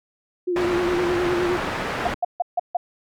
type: tone with vibrato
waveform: sine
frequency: 353.5 Hz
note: F4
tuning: 21 cents sharp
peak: -20 dBFS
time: 0.47-1.57 s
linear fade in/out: 10 ms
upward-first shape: sine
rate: 9.7 Hz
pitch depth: 47 cents each way
type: low-pass noise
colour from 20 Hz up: white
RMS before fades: -27 dBFS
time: 0.56-2.14 s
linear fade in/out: 2 ms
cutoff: 1500 Hz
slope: 12 dB/octave
type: clicks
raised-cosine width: 3 ms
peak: -24 dBFS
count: 10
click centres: 0.759 / 0.965 / 1.054 / 1.094 / 1.501 / 1.643 / 1.93 / 1.991 / 2.075 / 2.142 s
type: tone bursts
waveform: sine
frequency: 708 Hz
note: F5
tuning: 23 cents sharp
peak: -17 dBFS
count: 5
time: 2.05-2.77 s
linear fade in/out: 5 ms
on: 24 ms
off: 150 ms
effects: none